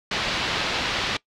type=low-pass noise; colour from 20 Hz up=white; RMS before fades=-26 dBFS; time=0.11-1.17 s; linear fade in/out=5 ms; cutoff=4200 Hz; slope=24 dB/octave; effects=noise-tail reverb RT60 0.1 s tail -21 dB re dry